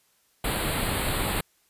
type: band-stop noise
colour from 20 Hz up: pink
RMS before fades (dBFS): -27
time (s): 0.44-1.41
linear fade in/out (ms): 5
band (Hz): 4500 to 7800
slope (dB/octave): 96
effects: white hiss -66 dBFS RMS until 1.69 s + resampled to 32000 Hz